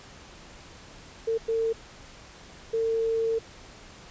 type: tone bursts at uneven times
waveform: sine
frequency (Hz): 451.9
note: A4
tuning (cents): +46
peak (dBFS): -23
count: 3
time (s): 1.27-1.38 / 1.48-1.73 / 2.73-3.39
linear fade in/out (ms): 10
effects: pink hiss -48 dBFS RMS until 4.1 s + resampled to 16000 Hz